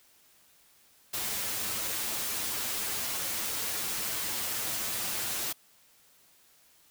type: noise with comb filter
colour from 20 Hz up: white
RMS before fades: -33 dBFS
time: 1.13-5.53 s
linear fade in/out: 10 ms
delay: 9.2 ms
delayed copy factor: +0.55
effects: white hiss -62 dBFS RMS until 6.9 s